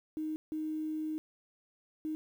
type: tone bursts at uneven times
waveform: sine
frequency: 311.1 Hz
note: D#4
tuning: in tune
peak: -33 dBFS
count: 3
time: 0.17-0.36 / 0.52-1.18 / 2.05-2.15 s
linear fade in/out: 0 ms
effects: 10-bit